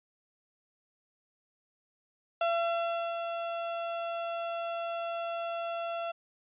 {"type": "tone with ADSR envelope", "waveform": "35% pulse", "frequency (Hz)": 677, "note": "E5", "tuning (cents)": 46, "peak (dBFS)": -24, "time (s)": [2.41, 6.12], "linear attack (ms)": 3, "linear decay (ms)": 740, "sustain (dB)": -7, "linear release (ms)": 12, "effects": ["resampled to 8000 Hz"]}